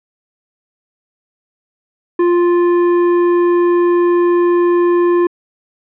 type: tone with tanh clipping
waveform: triangle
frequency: 349.2 Hz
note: F4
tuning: in tune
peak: -11 dBFS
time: 2.19-5.27 s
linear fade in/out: 5 ms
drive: 16 dB
effects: low-pass 2000 Hz 12 dB/octave